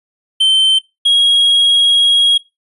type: tone pair in turn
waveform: triangle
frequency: 3100 / 3293 Hz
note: G7 / G#7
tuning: -20 / -15 cents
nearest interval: minor second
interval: 105 cents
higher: second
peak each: -6 dBFS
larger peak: neither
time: 0.4-0.79 / 1.05-2.38 s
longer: second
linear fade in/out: 10 ms
effects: noise-tail reverb RT60 0.2 s tail -19 dB re dry + resampled to 32000 Hz